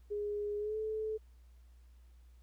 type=tone with pitch glide; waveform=sine; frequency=413.8 to 434.6 Hz; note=G#4 to A4; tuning=-6 to -21 cents; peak=-34 dBFS; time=0.1-1.18 s; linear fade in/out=20 ms; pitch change=+85 cents; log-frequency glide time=0.58-0.77 s; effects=added 60 Hz sine -56 dBFS peak until 2.42 s + pink hiss -75 dBFS RMS until 2.42 s